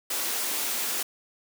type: high-pass noise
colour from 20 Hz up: white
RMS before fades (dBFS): -29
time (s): 0.1-1.03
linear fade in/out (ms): 5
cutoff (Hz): 230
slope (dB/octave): 24
effects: none